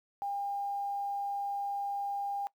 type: tone with quantisation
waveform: sine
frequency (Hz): 803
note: G5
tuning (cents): +41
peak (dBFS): -32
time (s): 0.22-2.47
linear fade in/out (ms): 0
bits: 10
effects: noise-tail reverb RT60 0.1 s tail -21 dB re dry